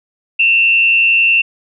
sine tone with frequency modulation, 2700 Hz, E7, 41 cents sharp, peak -8 dBFS, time 0.39-1.42 s, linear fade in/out 10 ms, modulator 111 Hz, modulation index 0.56, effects none

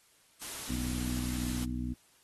white noise, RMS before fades -41 dBFS, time 0.41-1.65 s, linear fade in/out 10 ms
harmonic tone, 61.74 Hz, B1, in tune, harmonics 1 / 2 / 3 / 4 / 5, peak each -37 / -40 / -43 / -36 / -44 dBFS, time 0.69-1.94 s, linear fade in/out 10 ms
effects white hiss -65 dBFS RMS until 2.23 s + AAC 32 kbps

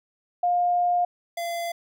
sine / square tone pair in turn, 708 / 683.6 Hz, F5 / F5, +23 / -37 cents, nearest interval minor second, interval 60 cents, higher first, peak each -19 / -28 dBFS, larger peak first, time 0.43-1.05 / 1.37-1.72 s, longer first, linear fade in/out 5 ms, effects none

